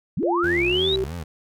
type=linear sweep; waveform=sine; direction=up; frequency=111.3 to 3951 Hz; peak=-21 dBFS; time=0.17-0.96 s; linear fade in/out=5 ms
type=tone with pitch glide; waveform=sine; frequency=346.9 to 384.9 Hz; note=F4 to G4; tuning=-12 to -32 cents; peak=-21 dBFS; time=0.23-1.04 s; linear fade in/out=0 ms; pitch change=+180 cents; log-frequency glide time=0.63-0.87 s
type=tone with vibrato; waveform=25% pulse; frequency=73.42 Hz; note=D2; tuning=in tune; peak=-26 dBFS; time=0.43-1.24 s; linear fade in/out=10 ms; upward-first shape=sine; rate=3.1 Hz; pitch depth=300 cents each way
effects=none